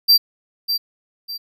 square tone with echo, 4704 Hz, D8, 2 cents sharp, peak -9 dBFS, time 0.08-0.18 s, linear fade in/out 20 ms, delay 600 ms, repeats 2, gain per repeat -9 dB, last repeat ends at 1.38 s, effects none

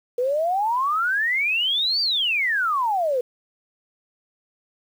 sine exponential two-way sweep, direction up then down, 477.9 to 4738 to 477.9 Hz, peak -19 dBFS, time 0.18-3.21 s, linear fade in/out 5 ms, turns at 2.01 s, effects 8-bit

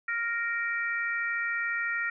harmonic tone, 466.2 Hz, A#4, in tune, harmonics 3 / 4 / 5, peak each -32 / -30 / -36 dBFS, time 0.08-2.1 s, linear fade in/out 5 ms, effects none

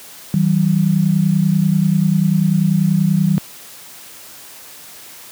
sine tone pair together, 160 / 190.27 Hz, D#3 / F#3, +49 / +49 cents, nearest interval minor third, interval 300 cents, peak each -14 dBFS, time 0.34-3.38 s, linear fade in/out 0 ms, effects white hiss -38 dBFS RMS until 5.31 s + high-pass 100 Hz 12 dB/octave

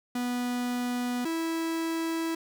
45% pulse tone pair in turn, 245.6 / 327.8 Hz, B3 / E4, -9 / -10 cents, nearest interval perfect fourth, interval 499 cents, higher second, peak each -28 dBFS, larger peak neither, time 0.15-1.25 / 1.25-2.35 s, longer neither, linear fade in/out 5 ms, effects none

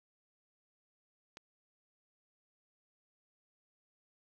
click, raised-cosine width 0.2 ms, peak -30 dBFS, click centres 1.371 s, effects 12-bit

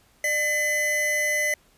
square tone pair together, 602 / 2025 Hz, D5 / B6, +43 / +43 cents, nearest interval octave + major sixth, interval 2100 cents, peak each -30 / -23 dBFS, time 0.24-1.54 s, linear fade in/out 2 ms, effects pink hiss -60 dBFS RMS until 1.77 s + resampled to 32000 Hz

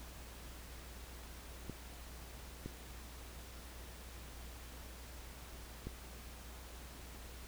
clicks, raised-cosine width 3 ms, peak -29 dBFS, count 3, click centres 1.697 / 2.66 / 5.87 s, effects added 60 Hz sine -51 dBFS peak until 7.47 s + pink hiss -54 dBFS RMS until 7.47 s

